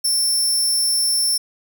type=tone; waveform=20% pulse; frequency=5380 Hz; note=E8; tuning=34 cents sharp; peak=-11 dBFS; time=0.04-1.38 s; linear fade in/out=10 ms; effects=8-bit